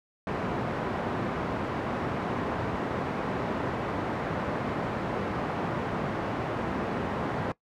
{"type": "band-pass noise", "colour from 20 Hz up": "pink", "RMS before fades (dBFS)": -31, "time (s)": [0.27, 7.52], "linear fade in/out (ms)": 2, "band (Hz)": [130, 1300], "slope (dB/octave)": 12, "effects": ["noise-tail reverb RT60 0.1 s tail -19 dB re dry"]}